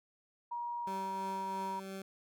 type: tone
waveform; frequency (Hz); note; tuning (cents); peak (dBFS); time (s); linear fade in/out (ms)
sine; 952; A#5; +36; -36; 0.51-1.8; 10
type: tone with tremolo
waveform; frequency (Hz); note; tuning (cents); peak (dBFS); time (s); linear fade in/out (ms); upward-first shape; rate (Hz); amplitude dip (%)
20% pulse; 192.9; G3; -28; -36; 0.87-2.02; 2; triangle; 3; 35
effects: none